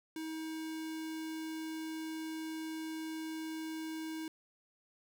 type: tone with notch filter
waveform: square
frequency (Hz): 318.1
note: D#4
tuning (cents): +38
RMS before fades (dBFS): -41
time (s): 0.16-4.28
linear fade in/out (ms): 2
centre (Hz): 730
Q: 1.3
effects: none